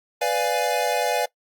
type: chord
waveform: square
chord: B diminished seventh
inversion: none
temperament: equal with one note detuned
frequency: 497.3 / 587.3 / 698.5 / 830.6 Hz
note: B4 / D5 / F5 / Ab5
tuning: +12 / 0 / 0 / 0 cents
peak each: -27 dBFS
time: 0.21-1.26 s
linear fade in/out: 10 ms
effects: noise-tail reverb RT60 0.1 s tail -20 dB re dry + Opus 48 kbps